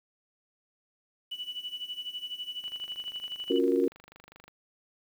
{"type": "tone with tremolo", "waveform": "sine", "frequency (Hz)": 2960, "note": "F#7", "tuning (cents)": 0, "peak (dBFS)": -32, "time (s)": [1.31, 3.59], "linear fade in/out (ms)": 10, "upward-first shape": "sine", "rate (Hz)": 12, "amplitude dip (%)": 80}
{"type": "click train", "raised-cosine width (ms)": 0.3, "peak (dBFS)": -35, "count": 47, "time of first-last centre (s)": [2.64, 4.48], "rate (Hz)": 25}
{"type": "chord", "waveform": "sine", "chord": "Gb major seventh", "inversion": "second", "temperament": "equal", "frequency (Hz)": [277.2, 349.2, 370, 466.2], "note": ["Db4", "F4", "Gb4", "Bb4"], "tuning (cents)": [0, 0, 0, 0], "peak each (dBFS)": -28, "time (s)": [3.5, 3.88], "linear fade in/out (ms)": 5}
{"effects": ["9-bit"]}